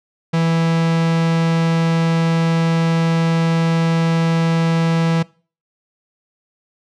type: tone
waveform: 45% pulse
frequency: 164.8 Hz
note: E3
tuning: in tune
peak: -14 dBFS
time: 0.33-5.23 s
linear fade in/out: 10 ms
effects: noise-tail reverb RT60 0.4 s tail -23 dB re dry + low-pass 5000 Hz 12 dB/octave